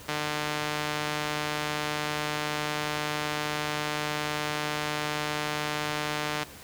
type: tone with band-pass filter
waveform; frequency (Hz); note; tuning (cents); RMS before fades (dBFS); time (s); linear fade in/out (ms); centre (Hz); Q
sawtooth; 150; D3; +37; -31; 0.08-6.44; 10; 2500; 0.5
effects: pink hiss -46 dBFS RMS until 6.63 s + high-pass 60 Hz 12 dB/octave